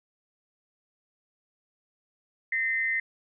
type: tone pair together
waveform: sine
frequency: 1836 / 2063 Hz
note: A#6 / C7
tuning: -27 / -25 cents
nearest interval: major second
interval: 202 cents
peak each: -28 / -27 dBFS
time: 2.52-3 s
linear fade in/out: 5 ms
effects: none